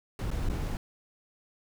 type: noise with dropouts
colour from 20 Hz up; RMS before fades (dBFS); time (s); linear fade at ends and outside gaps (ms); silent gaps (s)
brown; -31; 0.19-0.77; 1; 0.305-0.313 / 0.488-0.498
effects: none